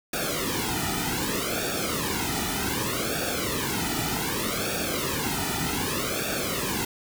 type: noise with flanger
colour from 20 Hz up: pink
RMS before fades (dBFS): -28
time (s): 0.13-6.85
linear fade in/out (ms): 5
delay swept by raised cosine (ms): 0.98 to 1.87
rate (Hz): 0.65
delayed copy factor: -0.95
effects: none